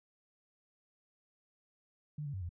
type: tone with pitch steps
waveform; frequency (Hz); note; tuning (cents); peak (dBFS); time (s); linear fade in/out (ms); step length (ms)
sine; 149.5 / 142.5 / 95.4 / 86.4; D3 / C#3 / G2 / F2; +31 / +48 / -47 / -18; -37; 2.18-2.492; 5; 78
effects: none